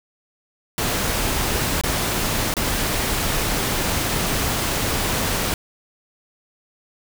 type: noise with dropouts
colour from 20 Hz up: pink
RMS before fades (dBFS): -22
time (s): 0.78-5.54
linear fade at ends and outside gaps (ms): 1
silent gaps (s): 1.812-1.836 / 2.54-2.567
effects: none